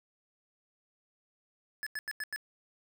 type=tone bursts; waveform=square; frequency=1720 Hz; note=A6; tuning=40 cents flat; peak=-35 dBFS; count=5; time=1.83-2.361 s; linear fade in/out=0 ms; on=35 ms; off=89 ms; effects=none